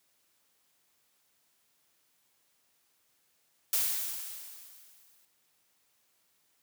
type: noise with exponential decay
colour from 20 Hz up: blue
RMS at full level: -27 dBFS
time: 3.73-5.25 s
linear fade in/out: 0 ms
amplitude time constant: 330 ms
effects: white hiss -72 dBFS RMS until 6.62 s + high-pass 80 Hz 12 dB/octave